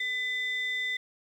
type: tone pair together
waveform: sine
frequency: 2007 / 3576 Hz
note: B6 / A7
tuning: +27 / +27 cents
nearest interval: minor seventh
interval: 1000 cents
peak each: -28 / -34 dBFS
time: 0-0.97 s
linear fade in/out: 5 ms
effects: tanh soft clip ceiling -24 dBFS + 10-bit